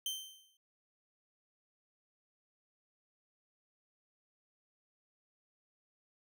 sawtooth tone with exponential decay, 3111 Hz, G7, 14 cents flat, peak -30 dBFS, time 0.06-0.57 s, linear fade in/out 2 ms, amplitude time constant 110 ms, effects none

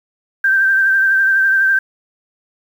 sine tone with vibrato, 1568 Hz, G6, in tune, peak -10 dBFS, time 0.44-1.79 s, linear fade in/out 5 ms, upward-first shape triangle, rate 12 Hz, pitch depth 37 cents each way, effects 7-bit

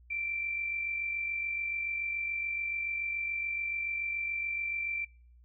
sine tone with amplitude modulation, 2349 Hz, D7, in tune, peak -30 dBFS, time 0.1-5.05 s, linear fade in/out 10 ms, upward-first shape sine, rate 47 Hz, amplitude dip 45%, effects noise-tail reverb RT60 0.5 s tail -23 dB re dry + added 60 Hz sine -55 dBFS peak until 5.44 s

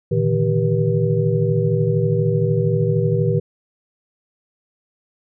sine tone cluster, 114.9 / 146.1 / 159 / 389.8 / 481.8 Hz, A#2 / D3 / D#3 / G4 / B4, -25 / -9 / +38 / -10 / -43 cents, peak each -20 / -24 / -20 / -23 / -22 dBFS, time 0.11-3.4 s, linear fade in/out 10 ms, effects none

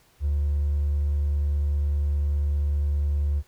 triangle tone with hard clipping, 72.5 Hz, D2, 22 cents flat, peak -21 dBFS, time 0.2-3.43 s, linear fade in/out 50 ms, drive 3 dB, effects pink hiss -60 dBFS RMS until 3.47 s

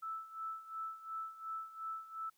sine tone with tremolo, 1316 Hz, E6, 3 cents flat, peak -38 dBFS, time 0.02-2.3 s, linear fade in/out 10 ms, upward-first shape sine, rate 2.8 Hz, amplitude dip 80%, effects white hiss -75 dBFS RMS until 2.37 s

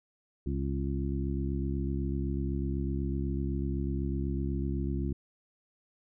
harmonic tone with a mistuned harmonic, 68 Hz, C#2, 33 cents flat, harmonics 1 / 2 / 3 / 4 / 5, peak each -32 / -35 / -37 / -38 / -39 dBFS, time 0.46-5.13 s, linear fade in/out 5 ms, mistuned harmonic 5, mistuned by +24 cents, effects none

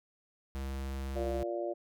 square tone, 67.3 Hz, C2, 49 cents sharp, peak -36 dBFS, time 0.55-1.43 s, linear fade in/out 0 ms
harmonic tone, 116.8 Hz, A#2, 4 cents sharp, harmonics 3 / 4 / 5 / 6, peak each -36 / -44 / -36 / -42 dBFS, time 1.15-1.74 s, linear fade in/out 20 ms
effects none

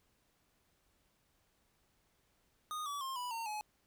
square tone with pitch steps, 1234 / 1144.7 / 1061.9 / 985.1 / 913.8 / 847.7 Hz, D#6 / D6 / C6 / B5 / A#5 / G#5, -15 / -45 / +25 / -5 / -35 / +35 cents, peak -39 dBFS, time 2.71-3.61 s, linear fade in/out 0 ms, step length 150 ms, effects pink hiss -75 dBFS RMS until 3.86 s

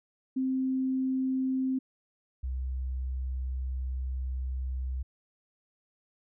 sine tone pair in turn, 261.6 / 64.44 Hz, C4 / C2, 0 / -26 cents, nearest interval 2 octaves, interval 2426 cents, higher first, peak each -26 / -30 dBFS, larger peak first, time 0.36-1.79 / 2.43-5.03 s, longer second, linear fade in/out 10 ms, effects none

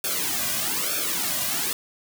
white noise with flanger, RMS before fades -26 dBFS, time 0.04-1.73 s, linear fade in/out 2 ms, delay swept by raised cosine 1 to 2.3 ms, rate 1.1 Hz, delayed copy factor -0.95, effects none

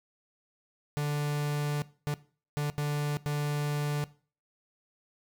45% pulse tone bursts at uneven times, 146.83 Hz, D3, in tune, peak -28 dBFS, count 5, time 0.97-1.82 / 2.07-2.14 / 2.57-2.7 / 2.78-3.17 / 3.26-4.04 s, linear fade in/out 0 ms, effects noise-tail reverb RT60 0.4 s tail -19 dB re dry

